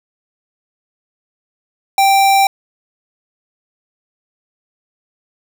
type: tone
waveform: square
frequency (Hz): 784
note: G5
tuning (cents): 0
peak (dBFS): -9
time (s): 1.98-2.47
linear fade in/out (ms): 2
effects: none